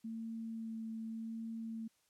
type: tone with vibrato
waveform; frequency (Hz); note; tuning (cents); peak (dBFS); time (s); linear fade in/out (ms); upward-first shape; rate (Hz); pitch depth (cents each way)
sine; 224.7; A3; +37; -40; 0.04-1.88; 10; sine; 0.86; 11
effects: white hiss -75 dBFS RMS until 2.09 s + low-pass 11000 Hz 12 dB/octave